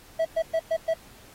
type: tone bursts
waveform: triangle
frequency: 651 Hz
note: E5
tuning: 22 cents flat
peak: -19 dBFS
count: 5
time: 0.19-0.94 s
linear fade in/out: 10 ms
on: 62 ms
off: 110 ms
effects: pink hiss -52 dBFS RMS until 1.34 s + AAC 48 kbps